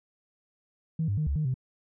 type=tone with pitch steps; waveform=sine; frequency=160.8 / 100.6 / 153.1 / 70.3 / 153.5 / 129.1 Hz; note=E3 / G2 / D#3 / C#2 / D#3 / C3; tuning=-43 / +45 / -28 / +25 / -23 / -23 cents; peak=-24 dBFS; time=0.99-1.542 s; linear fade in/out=5 ms; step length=92 ms; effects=tanh soft clip ceiling -20 dBFS